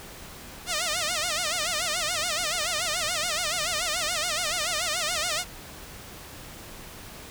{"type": "tone with vibrato", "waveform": "5% pulse", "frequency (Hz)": 659.3, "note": "E5", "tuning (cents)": 0, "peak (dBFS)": -14, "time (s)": [0.66, 5.45], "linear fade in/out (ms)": 50, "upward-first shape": "sine", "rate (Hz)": 7, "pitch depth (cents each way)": 170, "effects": ["pink hiss -43 dBFS RMS until 7.3 s"]}